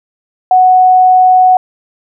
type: tone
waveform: sine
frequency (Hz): 740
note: F#5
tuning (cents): 0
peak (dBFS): -3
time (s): 0.51-1.57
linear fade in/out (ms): 2
effects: none